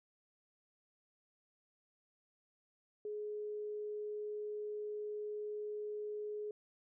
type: tone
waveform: sine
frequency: 420.4 Hz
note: G#4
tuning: 21 cents sharp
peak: -39 dBFS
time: 3.05-6.51 s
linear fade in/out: 2 ms
effects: none